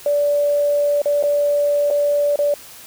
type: tone with dropouts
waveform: sine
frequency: 580 Hz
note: D5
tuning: 22 cents flat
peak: -14 dBFS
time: 0.06-2.54 s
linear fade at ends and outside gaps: 2 ms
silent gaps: 1.018-1.057 / 1.227-1.236 / 1.903-1.909 / 2.359-2.389 s
effects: white hiss -40 dBFS RMS until 2.86 s